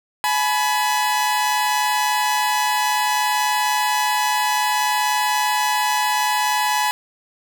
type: tone pair together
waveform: sawtooth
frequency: 847.2 / 987.8 Hz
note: G#5 / B5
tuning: +34 / 0 cents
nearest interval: minor third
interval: 266 cents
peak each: -16 / -17 dBFS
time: 0.24-6.91 s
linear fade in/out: 0 ms
effects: none